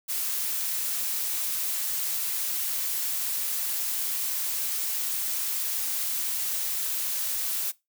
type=noise; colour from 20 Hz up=blue; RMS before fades=-29 dBFS; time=0.08-7.72 s; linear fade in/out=20 ms; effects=noise-tail reverb RT60 0.2 s tail -20 dB re dry